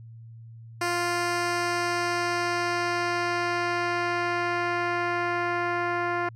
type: tone with low-pass filter sweep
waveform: 10% pulse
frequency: 349.2 Hz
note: F4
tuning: in tune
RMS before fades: -27 dBFS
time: 0.81-6.29 s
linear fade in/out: 5 ms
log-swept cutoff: 9500 to 1800 Hz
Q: 0.85
effects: added 114 Hz sine -42 dBFS peak until 6.35 s